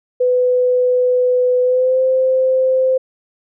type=tone with pitch glide; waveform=sine; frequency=499.7 to 519.7 Hz; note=B4 to C5; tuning=+20 to -12 cents; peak=-11 dBFS; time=0.2-2.98 s; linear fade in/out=10 ms; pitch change=+68 cents; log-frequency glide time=1.62-2.01 s; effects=none